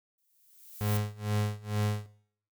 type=noise with exponential growth; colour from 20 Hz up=violet; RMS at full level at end=-37 dBFS; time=0.18-0.97 s; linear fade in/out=2 ms; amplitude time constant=170 ms
type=tone with tremolo; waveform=35% pulse; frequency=104.9 Hz; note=G#2; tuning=18 cents sharp; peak=-24 dBFS; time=0.81-2.06 s; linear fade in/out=0 ms; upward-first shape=sine; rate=2.2 Hz; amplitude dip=95%
effects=noise-tail reverb RT60 0.6 s tail -18 dB re dry